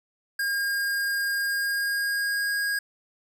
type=tone with pitch glide; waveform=square; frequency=1617 to 1635.8 Hz; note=G#6 to G#6; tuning=-47 to -27 cents; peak=-25 dBFS; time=0.39-2.79 s; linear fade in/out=5 ms; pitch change=+20 cents; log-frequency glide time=1.39-2.54 s; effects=none